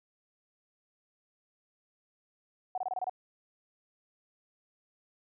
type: tone bursts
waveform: sine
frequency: 742 Hz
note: F#5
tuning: 5 cents sharp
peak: -30 dBFS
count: 7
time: 2.75-3.096 s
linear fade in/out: 2 ms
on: 28 ms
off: 25 ms
effects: none